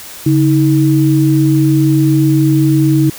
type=tone pair together; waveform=sine; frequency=141.43 / 317.5 Hz; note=C#3 / D#4; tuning=+35 / +35 cents; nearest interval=octave + major second; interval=1400 cents; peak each=-10 dBFS; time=0.26-3.1 s; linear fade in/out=5 ms; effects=white hiss -31 dBFS RMS until 3.18 s